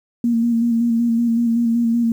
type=tone with vibrato; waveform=sine; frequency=233.1 Hz; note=A#3; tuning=in tune; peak=-14 dBFS; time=0.24-2.12 s; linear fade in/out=2 ms; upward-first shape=square; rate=5.3 Hz; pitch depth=26 cents each way; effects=8-bit